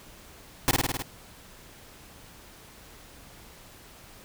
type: noise with echo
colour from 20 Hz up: pink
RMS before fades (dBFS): -21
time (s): 0.68-0.71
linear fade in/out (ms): 0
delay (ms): 52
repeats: 6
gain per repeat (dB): -2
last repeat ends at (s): 1.022
effects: pink hiss -50 dBFS RMS until 4.24 s